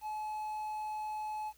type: tone with quantisation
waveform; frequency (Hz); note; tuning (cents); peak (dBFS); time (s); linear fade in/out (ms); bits
triangle; 856; A5; -48; -34; 0.01-1.53; 50; 10
effects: added 60 Hz sine -67 dBFS peak until 1.57 s + white hiss -66 dBFS RMS until 1.57 s